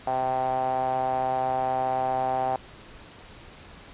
sawtooth tone with band-pass filter, 129.7 Hz, C3, 15 cents flat, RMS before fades -26 dBFS, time 0.07-2.56 s, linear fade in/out 2 ms, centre 750 Hz, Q 8.6, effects pink hiss -47 dBFS RMS until 3.93 s + resampled to 8000 Hz

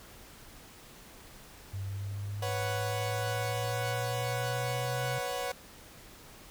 sine exponential sweep, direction up, 97.1 to 128.1 Hz, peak -34 dBFS, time 1.73-5.19 s, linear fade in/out 10 ms
sawtooth chord, B suspended second, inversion none, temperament equal, 493.9 / 554.4 / 740 Hz, B4 / C#5 / F#5, 0 / 0 / 0 cents, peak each -33 dBFS, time 2.42-5.52 s, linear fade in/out 5 ms
effects pink hiss -52 dBFS RMS until 6.5 s

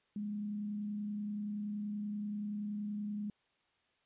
sine tone with frequency modulation, 207.7 Hz, G#3, in tune, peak -36 dBFS, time 0.16-3.3 s, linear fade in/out 2 ms, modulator 30.5 Hz, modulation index 0.22, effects white hiss -75 dBFS RMS until 4.05 s + resampled to 8000 Hz

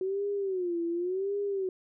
sine tone with vibrato, 370 Hz, F#4, in tune, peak -28 dBFS, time 0.01-1.69 s, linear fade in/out 2 ms, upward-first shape sine, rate 0.9 Hz, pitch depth 160 cents each way, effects none

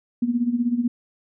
sine tone with tremolo, 240 Hz, B3, 49 cents flat, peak -16 dBFS, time 0.22-0.88 s, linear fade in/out 5 ms, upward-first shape sine, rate 16 Hz, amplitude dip 75%, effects none

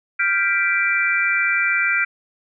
sine chord, G dominant seventh, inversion third, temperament equal with one note detuned, 1396.9 / 1574.3 / 1975.5 / 2349 Hz, F6 / G6 / B6 / D7, 0 / +7 / 0 / 0 cents, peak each -22 / -23 / -23 / -20 dBFS, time 0.19-2.05 s, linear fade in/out 10 ms, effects none

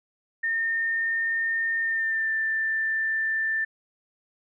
sine tone with pitch glide, 1821 to 1777.4 Hz, A#6 to A6, -41 to +17 cents, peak -23 dBFS, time 0.43-3.65 s, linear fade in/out 10 ms, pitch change -42 cents, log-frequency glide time 1.81-2.32 s, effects none

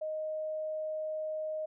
sine tone, 622.3 Hz, D#5, in tune, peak -33 dBFS, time 0.01-1.66 s, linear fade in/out 10 ms, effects none

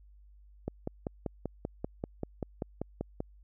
click train, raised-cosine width 2 ms, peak -20 dBFS, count 14, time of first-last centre 0.68-3.204 s, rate 5.15 Hz, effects added 50 Hz sine -54 dBFS peak until 3.43 s

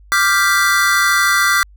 square chord, G dominant seventh, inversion second, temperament equal, 1174.7 / 1396.9 / 1568 / 1975.5 Hz, D6 / F6 / G6 / B6, 0 / 0 / 0 / 0 cents, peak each -18 dBFS, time 0.12-1.63 s, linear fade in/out 0 ms, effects added 50 Hz sine -41 dBFS peak until 1.76 s

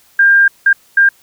sine tone bursts at uneven times, 1600 Hz, G6, 35 cents sharp, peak -5 dBFS, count 3, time 0.19-0.48 / 0.66-0.73 / 0.97-1.09 s, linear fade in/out 5 ms, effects white hiss -50 dBFS RMS until 1.22 s

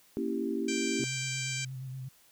sine chord, A# diminished seventh, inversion none, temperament equal, 233.1 / 277.2 / 329.6 / 392 Hz, A#3 / C#4 / E4 / G4, 0 / 0 / 0 / 0 cents, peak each -35 dBFS, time 0.17-1.04 s, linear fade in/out 0 ms
harmonic tone, 784 Hz, G5, in tune, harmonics 2 / 3 / 4 / 5 / 6 / 7 / 8 / 9 / 10, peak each -45 / -37 / -42 / -47 / -43 / -47 / -42 / -42 / -42 dBFS, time 0.68-1.65 s, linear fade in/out 5 ms
sine tone with vibrato, 130.81 Hz, C3, in tune, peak -37 dBFS, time 0.99-2.09 s, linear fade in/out 10 ms, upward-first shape square, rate 8.5 Hz, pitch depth 28 cents each way
effects white hiss -62 dBFS RMS until 2.31 s

